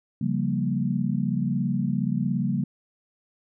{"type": "chord", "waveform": "sine", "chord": "G half-diminished seventh", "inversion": "second", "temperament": "equal", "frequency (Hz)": [138.59, 174.61, 196, 233.1], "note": ["Db3", "F3", "G3", "Bb3"], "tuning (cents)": [0, 0, 0, 0], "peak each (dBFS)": [-28, -29, -27, -28], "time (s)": [0.21, 2.64], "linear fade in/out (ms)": 5, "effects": []}